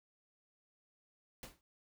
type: noise with exponential decay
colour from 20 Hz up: pink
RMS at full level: -44 dBFS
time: 1.43-1.61 s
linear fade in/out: 1 ms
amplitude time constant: 39 ms
effects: none